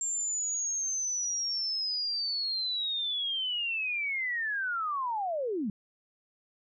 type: linear sweep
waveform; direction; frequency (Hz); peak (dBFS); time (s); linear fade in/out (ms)
sine; down; 7410 to 185; -29; 0.01-5.7; 2
effects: none